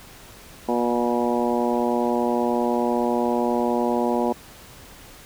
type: harmonic tone with a mistuned harmonic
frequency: 120 Hz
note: B2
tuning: 49 cents flat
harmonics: 2 / 3 / 4 / 5 / 6 / 7 / 8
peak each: -24 / -26 / -27 / -28 / -29 / -29 / -30 dBFS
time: 0.68-4.33 s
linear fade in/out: 10 ms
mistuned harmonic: 8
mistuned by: +18 cents
effects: pink hiss -45 dBFS RMS until 5.25 s